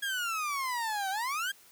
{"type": "exponential two-way sweep", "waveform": "30% pulse", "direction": "down then up", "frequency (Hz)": [1658, 753, 1643], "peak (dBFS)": -28, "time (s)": [0.02, 1.52], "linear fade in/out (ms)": 10, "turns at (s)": 1.1, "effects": ["white hiss -58 dBFS RMS until 1.71 s", "high-pass 80 Hz 12 dB/octave"]}